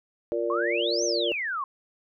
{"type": "chord", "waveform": "sine", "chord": "Bb major", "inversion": "second", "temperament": "just", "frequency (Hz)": [349.6, 466.2, 582.7], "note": ["F4", "Bb4", "D5"], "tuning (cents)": [2, 0, -14], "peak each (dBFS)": -29, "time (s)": [0.32, 1.32], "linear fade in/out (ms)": 0}
{"type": "exponential two-way sweep", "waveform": "sine", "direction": "up then down", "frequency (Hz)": [1046.5, 6360, 1046.5], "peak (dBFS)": -27, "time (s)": [0.5, 1.64], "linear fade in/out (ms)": 2, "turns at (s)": 1.04}
{"effects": []}